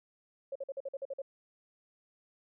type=tone bursts; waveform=sine; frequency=546 Hz; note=C#5; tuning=26 cents flat; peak=-35 dBFS; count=9; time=0.52-1.219 s; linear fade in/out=5 ms; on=35 ms; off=48 ms; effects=none